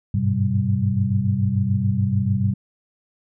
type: tone cluster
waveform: sine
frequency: 97.7 / 104.6 / 126.2 / 193.5 Hz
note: G2 / G#2 / B2 / G3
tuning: -5 / +13 / +38 / -22 cents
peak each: -23 dBFS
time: 0.14-2.54 s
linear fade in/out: 5 ms
effects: none